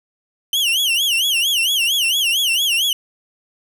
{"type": "tone with vibrato", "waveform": "40% pulse", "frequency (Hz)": 3017, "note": "F#7", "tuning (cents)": 33, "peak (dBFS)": -14, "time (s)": [0.53, 2.93], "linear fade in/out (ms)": 2, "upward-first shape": "sine", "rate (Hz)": 4.4, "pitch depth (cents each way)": 200, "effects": ["9-bit"]}